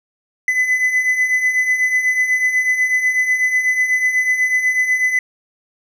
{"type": "beating tone pair", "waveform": "triangle", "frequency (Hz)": [2005, 2013.1], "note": ["B6", "B6"], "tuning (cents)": [26, 33], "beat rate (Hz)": 8.1, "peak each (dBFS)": [-20, -13], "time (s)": [0.48, 5.19], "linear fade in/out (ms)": 2, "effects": []}